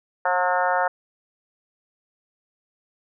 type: harmonic tone with a mistuned harmonic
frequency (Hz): 180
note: F#3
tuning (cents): -47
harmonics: 3 / 4 / 5 / 6 / 7 / 8 / 9 / 10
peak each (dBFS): -26 / -24 / -24 / -31 / -30 / -27 / -33 / -33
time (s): 0.25-0.88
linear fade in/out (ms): 5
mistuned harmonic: 7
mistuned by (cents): +33
effects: none